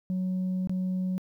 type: tone with dropouts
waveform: sine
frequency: 185 Hz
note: F#3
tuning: in tune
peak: -24 dBFS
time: 0.1-1.18 s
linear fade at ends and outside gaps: 0 ms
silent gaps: 0.673-0.695 s
effects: tanh soft clip ceiling -25 dBFS + 11-bit